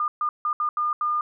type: tone bursts at uneven times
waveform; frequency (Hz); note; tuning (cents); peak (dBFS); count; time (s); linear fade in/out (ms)
sine; 1211; D#6; -47; -21; 6; 0-0.08 / 0.21-0.29 / 0.45-0.53 / 0.6-0.69 / 0.77-0.93 / 1.01-1.21; 2
effects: none